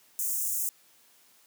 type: high-pass noise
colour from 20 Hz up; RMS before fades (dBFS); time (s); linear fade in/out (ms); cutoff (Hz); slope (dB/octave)
white; -30; 0.19-0.69; 0; 6400; 48
effects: white hiss -61 dBFS RMS until 1.46 s + high-pass 150 Hz 12 dB/octave